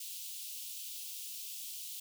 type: high-pass noise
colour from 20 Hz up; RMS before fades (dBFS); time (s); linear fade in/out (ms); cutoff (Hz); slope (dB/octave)
white; -44; 0-2; 5; 2700; 48
effects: none